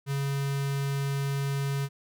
square tone with notch filter, 139.1 Hz, C#3, 6 cents sharp, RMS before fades -29 dBFS, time 0.06-1.89 s, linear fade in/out 50 ms, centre 600 Hz, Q 1.4, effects none

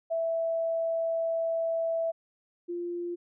sine tone pair in turn, 659.3 / 347.9 Hz, E5 / F4, 0 / -7 cents, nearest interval major seventh, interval 1107 cents, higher first, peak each -26 / -31 dBFS, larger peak first, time 0.1-2.12 / 2.68-3.16 s, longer first, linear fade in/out 20 ms, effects none

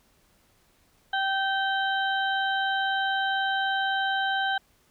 harmonic tone, 777 Hz, G5, 16 cents flat, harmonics 1 / 2 / 4 / 5, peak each -27 / -27 / -33 / -38 dBFS, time 1.13-4.58 s, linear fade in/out 5 ms, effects pink hiss -64 dBFS RMS until 4.9 s

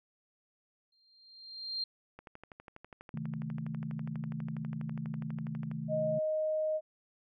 sine tone with exponential growth, 4186 Hz, C8, in tune, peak -31 dBFS, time 0.92-1.84 s, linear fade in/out 5 ms, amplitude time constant 200 ms
click train, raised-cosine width 0.5 ms, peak -33 dBFS, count 44, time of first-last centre 2.19-5.715 s, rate 12.2 Hz
sine chord, A diminished, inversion first, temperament just, 132 / 158.4 / 220 Hz, C3 / Eb3 / A3, +16 / +31 / 0 cents, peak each -42 / -38 / -40 dBFS, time 3.14-6.19 s, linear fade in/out 2 ms
sine tone, 622.3 Hz, D#5, in tune, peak -29 dBFS, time 5.88-6.81 s, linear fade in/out 50 ms
effects none

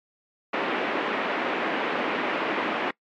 pink band-pass noise, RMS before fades -27 dBFS, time 0.53-2.91 s, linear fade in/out 5 ms, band 260 to 2700 Hz, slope 24 dB/octave, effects noise-tail reverb RT60 0.1 s tail -23 dB re dry + MP3 96 kbps

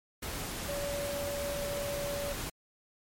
sine tone in noise, 571 Hz, D5, 49 cents flat, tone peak -34 dBFS, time 0.68-2.33 s, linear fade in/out 10 ms, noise pink, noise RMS -38 dBFS, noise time 0.22-2.5 s, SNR +1 dB, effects MP3 64 kbps

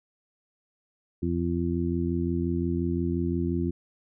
harmonic tone, 85.7 Hz, F2, 32 cents flat, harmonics 1 / 2 / 3 / 4, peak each -30 / -30 / -30 / -30 dBFS, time 1.22-3.71 s, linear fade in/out 10 ms, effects none

